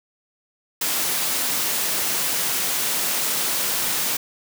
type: high-pass noise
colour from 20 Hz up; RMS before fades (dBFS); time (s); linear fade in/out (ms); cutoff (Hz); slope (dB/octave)
white; -23; 0.81-4.17; 5; 140; 12
effects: none